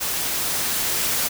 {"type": "noise with level ramp", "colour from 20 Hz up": "white", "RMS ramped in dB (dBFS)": [-25, -22], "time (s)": [0, 1.29], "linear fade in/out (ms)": 20, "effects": []}